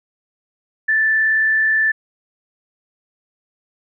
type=tone with frequency modulation; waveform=sine; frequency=1760 Hz; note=A6; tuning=in tune; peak=-13 dBFS; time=0.88-1.92 s; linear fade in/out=10 ms; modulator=41.2 Hz; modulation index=0.42; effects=none